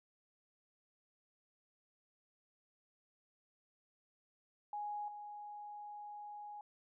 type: tone with level steps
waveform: sine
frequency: 830.6 Hz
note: G#5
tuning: in tune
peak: -39 / -46 dBFS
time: 4.73-6.61 s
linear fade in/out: 2 ms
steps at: 5.08 s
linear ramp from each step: 2 ms
effects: none